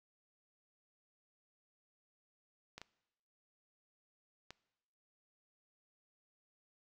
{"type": "clicks", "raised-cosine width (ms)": 0.2, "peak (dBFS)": -30, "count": 3, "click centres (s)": [2.78, 2.816, 4.506], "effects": ["noise-tail reverb RT60 1.0 s tail -21 dB re dry"]}